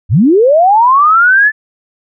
sine linear sweep, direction up, 72 to 1760 Hz, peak -4 dBFS, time 0.09-1.52 s, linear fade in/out 50 ms, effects none

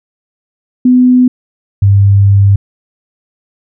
sine tone pair in turn, 250.9 / 99.57 Hz, B3 / G2, +28 / +28 cents, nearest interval octave + major third, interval 1600 cents, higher first, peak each -3 dBFS, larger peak neither, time 0.85-1.28 / 1.82-2.56 s, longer second, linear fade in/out 5 ms, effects none

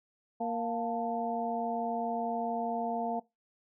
harmonic tone with a mistuned harmonic, 233.1 Hz, A#3, in tune, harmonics 1 / 2 / 3 / 4, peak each -36 / -38 / -33 / -39 dBFS, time 0.4-3.2 s, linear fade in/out 10 ms, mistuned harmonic 4, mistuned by -85 cents, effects noise-tail reverb RT60 0.2 s tail -20 dB re dry

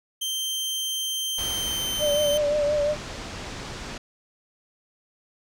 sawtooth tone with pitch glide, 3136 to 3091 Hz, G7 to G7, 0 to -25 cents, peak -23 dBFS, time 0.21-2.38 s, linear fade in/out 10 ms, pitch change -25 cents, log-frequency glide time 1.45-2.03 s
pink low-pass noise, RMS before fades -36 dBFS, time 1.38-3.98 s, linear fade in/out 5 ms, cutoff 6900 Hz, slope 24 dB/octave
sine tone with vibrato, 590 Hz, D5, 8 cents sharp, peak -20 dBFS, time 1.99-2.96 s, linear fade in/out 50 ms, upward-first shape triangle, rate 5.7 Hz, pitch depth 48 cents each way
effects none

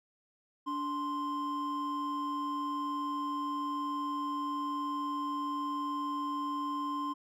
triangle tone pair together, 290.2 / 1046.5 Hz, D4 / C6, -21 / 0 cents, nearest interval octave + minor seventh, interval 2221 cents, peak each -35 / -32 dBFS, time 0.66-7.14 s, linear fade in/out 20 ms, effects none

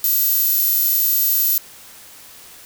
5% pulse tone with high-pass filter, 511 Hz, C5, 41 cents flat, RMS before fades -17 dBFS, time 0.04-1.58 s, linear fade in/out 2 ms, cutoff 12000 Hz, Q 2.2, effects white hiss -42 dBFS RMS until 2.65 s

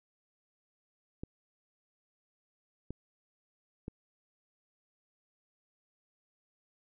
clicks, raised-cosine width 3 ms, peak -26 dBFS, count 3, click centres 1.235 / 2.906 / 3.881 s, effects none

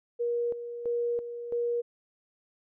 sine tone with tremolo, 475.5 Hz, A#4, 34 cents sharp, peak -26 dBFS, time 0.19-1.82 s, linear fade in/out 20 ms, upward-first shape square, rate 1.5 Hz, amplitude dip 65%, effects none

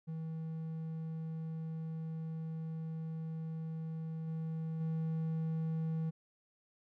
triangle tone with level steps, 160.8 Hz, E3, 43 cents flat, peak -36 / -34 / -31 dBFS, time 0.07-6.11 s, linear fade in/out 20 ms, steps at 4.27 / 4.8 s, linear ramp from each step 10 ms, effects none

